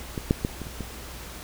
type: clicks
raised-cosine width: 3 ms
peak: -16 / -6 / -11 / -21 / -26 / -19 dBFS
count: 6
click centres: 0.178 / 0.309 / 0.449 / 0.617 / 0.669 / 0.807 s
effects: added 60 Hz sine -41 dBFS peak until 1.43 s + pink hiss -41 dBFS RMS until 1.43 s